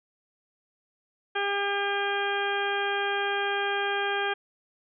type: harmonic tone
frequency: 401.7 Hz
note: G4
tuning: 42 cents sharp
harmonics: 1 / 2 / 3 / 4 / 5 / 6 / 7 / 8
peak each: -31 / -31 / -36 / -30 / -42 / -36 / -44 / -36 dBFS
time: 1.35-4.34 s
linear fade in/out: 10 ms
effects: none